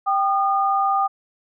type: tone pair together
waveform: sine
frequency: 784 / 1219 Hz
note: G5 / D#6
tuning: 0 / -36 cents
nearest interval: minor sixth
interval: 764 cents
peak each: -19 / -20 dBFS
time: 0.06-1.08 s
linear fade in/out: 20 ms
effects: none